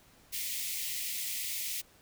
white high-pass noise, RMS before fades -36 dBFS, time 0.32-1.82 s, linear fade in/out 20 ms, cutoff 1900 Hz, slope 96 dB/octave, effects pink hiss -61 dBFS RMS until 2.01 s

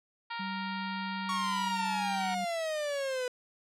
harmonic tone, 466.2 Hz, A#4, in tune, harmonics 2 / 3 / 4 / 5 / 6 / 7 / 8 / 9 / 10, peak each -38 / -42 / -44 / -46 / -48 / -49 / -50 / -51 / -52 dBFS, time 0.3-2.35 s, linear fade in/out 10 ms
sine tone, 192.4 Hz, G3, 32 cents flat, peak -37 dBFS, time 0.39-2.45 s, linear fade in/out 10 ms
45% pulse exponential sweep, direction down, 1121 to 493.9 Hz, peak -31 dBFS, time 1.29-3.28 s, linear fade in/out 2 ms
effects low-pass 9000 Hz 12 dB/octave

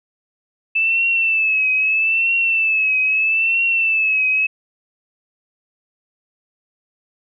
sine tone with vibrato, 2631 Hz, E7, 4 cents flat, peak -14 dBFS, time 0.75-4.47 s, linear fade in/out 10 ms, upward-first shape triangle, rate 0.78 Hz, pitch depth 73 cents each way, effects none

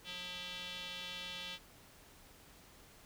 square tone with band-pass filter, 179.8 Hz, F#3, 49 cents flat, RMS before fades -45 dBFS, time 0.04-1.59 s, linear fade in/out 50 ms, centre 3300 Hz, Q 3.4, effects pink hiss -60 dBFS RMS until 3.05 s

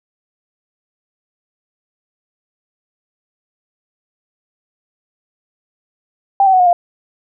sine tone with pitch steps, 789 / 765.2 / 742.1 / 719.8 / 698.1 Hz, G5 / G5 / F#5 / F#5 / F5, +11 / -42 / +5 / -48 / -1 cents, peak -7 dBFS, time 6.4-6.73 s, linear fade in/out 2 ms, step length 66 ms, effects none

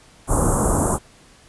pink band-stop noise, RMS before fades -18 dBFS, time 0.27-0.99 s, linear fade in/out 50 ms, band 1300 to 7400 Hz, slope 48 dB/octave, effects pink hiss -50 dBFS RMS until 1.48 s + resampled to 24000 Hz

